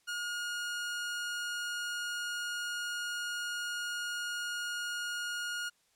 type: tone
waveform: sawtooth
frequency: 1432 Hz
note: F6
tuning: 43 cents sharp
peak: -31 dBFS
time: 0.07-5.7 s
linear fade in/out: 20 ms
effects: white hiss -71 dBFS RMS until 5.95 s + low-pass 10000 Hz 12 dB/octave

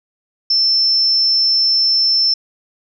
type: tone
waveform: sine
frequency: 5330 Hz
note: E8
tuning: 18 cents sharp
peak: -11 dBFS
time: 0.5-2.34 s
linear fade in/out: 5 ms
effects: none

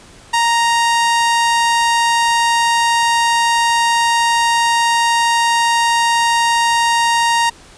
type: tone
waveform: sawtooth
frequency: 932.3 Hz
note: A#5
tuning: in tune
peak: -8 dBFS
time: 0.33-7.5 s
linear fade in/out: 10 ms
effects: pink hiss -42 dBFS RMS until 7.77 s + resampled to 22050 Hz

